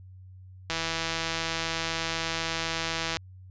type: click train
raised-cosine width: 0.2 ms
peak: -12 dBFS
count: 406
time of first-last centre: 0.7-3.17 s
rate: 164 Hz
effects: added 93 Hz sine -45 dBFS peak until 3.5 s + resampled to 16000 Hz